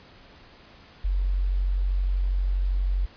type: tone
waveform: sine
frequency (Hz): 46.25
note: F#1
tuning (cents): 0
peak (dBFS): -21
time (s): 1.04-3.06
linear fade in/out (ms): 10
effects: pink hiss -51 dBFS RMS until 3.16 s + resampled to 11025 Hz